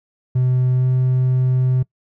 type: tone with pitch glide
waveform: triangle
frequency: 127.1 to 128.21 Hz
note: C3 to C3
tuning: -50 to -35 cents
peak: -11 dBFS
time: 0.35-1.83 s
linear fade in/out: 10 ms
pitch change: +15 cents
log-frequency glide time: 0.74-0.86 s
effects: noise-tail reverb RT60 0.1 s tail -23 dB re dry + tanh soft clip ceiling -7 dBFS